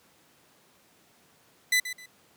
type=tone with echo; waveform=sawtooth; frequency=2000 Hz; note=B6; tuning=21 cents sharp; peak=-17 dBFS; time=1.72-1.8 s; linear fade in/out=5 ms; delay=130 ms; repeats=2; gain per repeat=-12 dB; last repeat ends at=2.06 s; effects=pink hiss -61 dBFS RMS until 2.36 s + high-pass 150 Hz 12 dB/octave